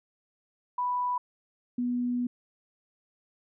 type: tone pair in turn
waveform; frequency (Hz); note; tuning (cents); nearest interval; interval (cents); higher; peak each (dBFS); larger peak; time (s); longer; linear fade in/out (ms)
sine; 987.8 / 244.9; B5 / B3; 0 / -14; 2 octaves; 2414; first; -26; neither; 0.78-1.18 / 1.78-2.27; second; 5
effects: none